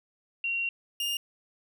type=tone pair in turn; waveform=sine / 40% pulse; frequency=2750 / 2824 Hz; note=F7 / F7; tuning=-27 / +19 cents; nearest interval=unison; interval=46 cents; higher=second; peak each=-27 dBFS; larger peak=neither; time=0.44-0.69 / 1-1.17 s; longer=first; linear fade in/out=2 ms; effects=none